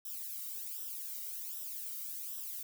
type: noise with flanger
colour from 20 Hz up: violet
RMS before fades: -42 dBFS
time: 0.05-2.63 s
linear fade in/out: 5 ms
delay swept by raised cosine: 0.44 to 1.19 ms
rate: 1.3 Hz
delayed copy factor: -0.85
effects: none